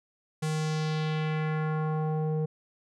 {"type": "tone with low-pass filter sweep", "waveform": "square", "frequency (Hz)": 155.56, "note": "D#3", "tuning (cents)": 0, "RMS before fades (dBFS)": -29, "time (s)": [0.42, 2.46], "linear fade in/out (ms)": 10, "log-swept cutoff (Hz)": [9300, 480], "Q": 1.6, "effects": []}